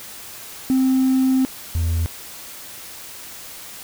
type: tone pair in turn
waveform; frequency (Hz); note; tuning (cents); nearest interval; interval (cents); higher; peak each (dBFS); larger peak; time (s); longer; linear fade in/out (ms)
triangle; 261.6 / 83.02; C4 / E2; 0 / +13; octave + minor sixth; 1987; first; -11 / -15; first; 0.7-1.45 / 1.75-2.06; first; 0
effects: tanh soft clip ceiling -10 dBFS + white hiss -37 dBFS RMS until 3.83 s